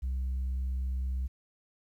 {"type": "tone", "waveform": "sine", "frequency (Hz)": 64.6, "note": "C2", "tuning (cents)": -21, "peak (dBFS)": -27, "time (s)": [0.02, 1.28], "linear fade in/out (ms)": 20, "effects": ["tanh soft clip ceiling -28 dBFS", "11-bit"]}